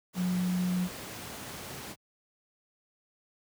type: tone in noise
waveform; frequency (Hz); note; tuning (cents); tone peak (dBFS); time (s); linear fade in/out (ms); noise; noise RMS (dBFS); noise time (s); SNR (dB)
sine; 180.9; F#3; -39; -26; 0.15-0.89; 50; pink; -41; 0.13-1.96; +12
effects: high-pass 100 Hz 12 dB/octave